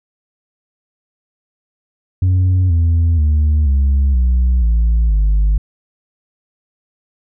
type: tone with pitch steps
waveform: sine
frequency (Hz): 92 / 83.4 / 75.6 / 68.53 / 62.12 / 56.31 / 51.04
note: F#2 / E2 / D#2 / C#2 / B1 / A1 / G#1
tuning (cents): -9 / +21 / -49 / -19 / +11 / +41 / -29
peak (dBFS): -7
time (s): 2.22-5.58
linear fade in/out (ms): 5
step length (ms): 480
effects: tanh soft clip ceiling -9 dBFS